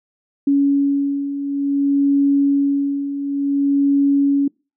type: beating tone pair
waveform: sine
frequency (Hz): 280 / 280.56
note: C#4 / C#4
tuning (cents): +18 / +21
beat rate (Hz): 0.56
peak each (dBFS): -21 / -15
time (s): 0.47-4.48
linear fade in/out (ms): 5
effects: noise-tail reverb RT60 0.3 s tail -26 dB re dry